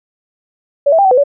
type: tone with pitch steps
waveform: sine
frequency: 568 / 653 / 794 / 760 / 502 / 568 Hz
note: C#5 / E5 / G5 / F#5 / B4 / C#5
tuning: +42 / -17 / +22 / +46 / +28 / +42 cents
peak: -6 dBFS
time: 0.86-1.238 s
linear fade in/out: 10 ms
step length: 63 ms
effects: none